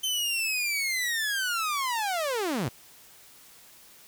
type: linear sweep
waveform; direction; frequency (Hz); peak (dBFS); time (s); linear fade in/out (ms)
sawtooth; down; 3099 to 100.1; -23; 0.03-2.69; 10
effects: white hiss -53 dBFS RMS until 4.07 s